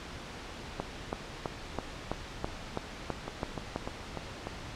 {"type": "two click trains", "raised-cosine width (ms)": 1, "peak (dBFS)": [-17, -21], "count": [10, 5], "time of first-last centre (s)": [[0.8, 3.761], [3.28, 4.47]], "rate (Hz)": [3.04, 3.36], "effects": ["pink hiss -43 dBFS RMS until 4.75 s", "low-pass 5000 Hz 12 dB/octave"]}